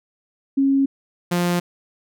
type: tone pair in turn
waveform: sine / sawtooth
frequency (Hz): 273.3 / 175.5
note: C#4 / F3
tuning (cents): -24 / +9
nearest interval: minor sixth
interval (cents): 767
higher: first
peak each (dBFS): -14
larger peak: neither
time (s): 0.57-0.86 / 1.31-1.6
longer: neither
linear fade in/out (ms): 10
effects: none